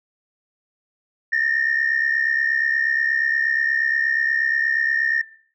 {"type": "tone pair together", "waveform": "sine", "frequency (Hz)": [1784.6, 1853], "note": ["A6", "A#6"], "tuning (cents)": [24, -11], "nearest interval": "minor second", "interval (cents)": 65, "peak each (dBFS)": -19, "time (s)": [1.32, 5.22], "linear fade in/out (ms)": 10, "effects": ["noise-tail reverb RT60 0.5 s tail -21 dB re dry", "tanh soft clip ceiling -12 dBFS"]}